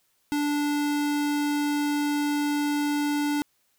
square tone, 292.3 Hz, D4, 8 cents flat, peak -24 dBFS, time 0.32-3.42 s, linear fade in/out 0 ms, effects white hiss -69 dBFS RMS until 3.78 s

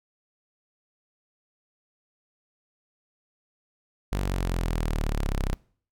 sawtooth exponential sweep, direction down, 49.3 to 31.96 Hz, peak -21 dBFS, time 4.12-5.54 s, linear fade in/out 0 ms, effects noise-tail reverb RT60 0.5 s tail -23 dB re dry

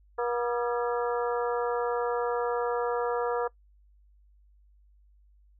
harmonic tone with a mistuned harmonic, 240 Hz, B3, 49 cents flat, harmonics 2 / 3 / 4 / 5 / 6 / 7, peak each -28 / -35 / -34 / -36 / -39 / -42 dBFS, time 0.18-3.48 s, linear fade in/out 10 ms, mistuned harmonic 6, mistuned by -97 cents, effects noise-tail reverb RT60 0.1 s tail -22 dB re dry + added 50 Hz sine -57 dBFS peak until 5.59 s

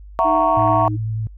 sine chord, F# dominant seventh, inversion third, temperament just, 666 / 740 / 925 / 1110 Hz, E5 / F#5 / A#5 / C#6, +18 / 0 / -14 / +2 cents, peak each -18 / -21 / -18 / -18 dBFS, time 0.19-0.88 s, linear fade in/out 0 ms
sine tone with tremolo, 311.1 Hz, D#4, in tune, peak -21 dBFS, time 0.24-0.97 s, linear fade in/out 20 ms, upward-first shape triangle, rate 2.7 Hz, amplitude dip 50%
sine tone with vibrato, 110 Hz, A2, in tune, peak -20 dBFS, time 0.57-1.27 s, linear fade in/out 0 ms, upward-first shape triangle, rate 10 Hz, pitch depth 19 cents each way
effects tanh soft clip ceiling -3 dBFS + added 50 Hz sine -36 dBFS peak until 1.37 s

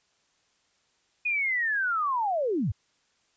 sine linear sweep, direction down, 2489 to 73.42 Hz, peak -24 dBFS, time 1.25-2.72 s, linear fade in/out 10 ms, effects white hiss -69 dBFS RMS until 3.36 s + resampled to 16000 Hz

